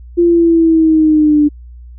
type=linear sweep; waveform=sine; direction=down; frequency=346.8 to 293.7 Hz; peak=-6 dBFS; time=0.17-1.49 s; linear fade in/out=20 ms; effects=added 60 Hz sine -31 dBFS peak until 1.98 s